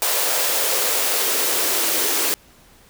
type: noise with high-pass filter sweep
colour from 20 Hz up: white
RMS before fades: -20 dBFS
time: 0.02-2.34 s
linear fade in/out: 0 ms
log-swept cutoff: 530 to 330 Hz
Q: 2.5
effects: pink hiss -51 dBFS RMS until 2.89 s